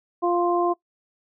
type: harmonic tone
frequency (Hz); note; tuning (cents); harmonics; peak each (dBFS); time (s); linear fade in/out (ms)
349.2; F4; 0; 1 / 2 / 3; -21 / -24 / -26; 0.22-0.74; 20
effects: noise-tail reverb RT60 0.1 s tail -20 dB re dry